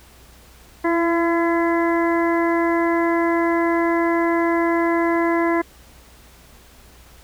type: harmonic tone with a mistuned harmonic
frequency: 338.3 Hz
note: E4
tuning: 45 cents sharp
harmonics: 1 / 2 / 3 / 4 / 5 / 6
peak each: -18 / -24 / -24 / -34 / -29 / -29 dBFS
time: 0.84-5.62 s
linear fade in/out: 10 ms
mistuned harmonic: 1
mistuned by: -16 cents
effects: added 60 Hz sine -49 dBFS peak until 7.23 s + pink hiss -49 dBFS RMS until 7.23 s